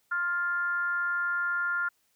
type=tone with frequency modulation; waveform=sine; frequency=1402 Hz; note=F6; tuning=6 cents sharp; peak=-26 dBFS; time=0.11-1.89 s; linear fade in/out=10 ms; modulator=342 Hz; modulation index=0.44; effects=white hiss -71 dBFS RMS until 2.15 s